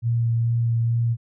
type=tone with vibrato; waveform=sine; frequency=116.54 Hz; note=A#2; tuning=in tune; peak=-18 dBFS; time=0.02-1.17 s; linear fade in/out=50 ms; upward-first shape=sine; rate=2.3 Hz; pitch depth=13 cents each way; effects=none